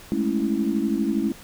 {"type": "chord", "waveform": "sine", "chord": "A major seventh", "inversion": "third", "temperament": "equal", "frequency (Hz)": [207.7, 220, 277.2, 329.6], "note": ["G#3", "A3", "C#4", "E4"], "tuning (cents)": [0, 0, 0, 0], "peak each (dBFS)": -26, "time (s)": [0.12, 1.32], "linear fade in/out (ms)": 0, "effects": ["pink hiss -45 dBFS RMS until 1.43 s"]}